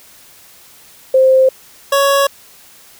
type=tone pair in turn; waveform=sine / 25% pulse; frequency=524 / 556.7 Hz; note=C5 / C#5; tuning=+2 / +7 cents; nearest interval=minor second; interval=105 cents; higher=second; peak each=-6 dBFS; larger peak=neither; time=1.14-1.49 / 1.92-2.27 s; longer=neither; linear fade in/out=5 ms; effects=white hiss -43 dBFS RMS until 2.99 s